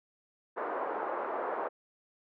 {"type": "band-pass noise", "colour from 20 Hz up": "pink", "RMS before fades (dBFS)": -35, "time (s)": [0.56, 1.69], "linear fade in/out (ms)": 20, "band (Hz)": [410, 1300], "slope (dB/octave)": 24, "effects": []}